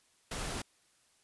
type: noise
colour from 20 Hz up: pink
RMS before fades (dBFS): -38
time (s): 0.31-0.62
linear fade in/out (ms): 5
effects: white hiss -69 dBFS RMS until 1.23 s + resampled to 24000 Hz